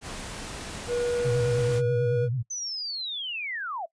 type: noise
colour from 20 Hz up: pink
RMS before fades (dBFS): -37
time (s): 0.01-1.82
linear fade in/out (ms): 50
type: tone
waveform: triangle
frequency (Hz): 482.6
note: B4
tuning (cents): -40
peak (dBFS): -22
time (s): 0.87-2.29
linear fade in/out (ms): 50
type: tone with vibrato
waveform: sine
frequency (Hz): 123.47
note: B2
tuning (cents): 0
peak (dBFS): -25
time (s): 1.24-2.43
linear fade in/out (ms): 20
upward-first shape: sine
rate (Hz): 9.2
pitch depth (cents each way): 140
type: linear sweep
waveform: sine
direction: down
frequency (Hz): 6180 to 610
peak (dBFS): -30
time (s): 2.5-3.86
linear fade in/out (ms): 10
effects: noise-tail reverb RT60 0.1 s tail -22 dB re dry + resampled to 22050 Hz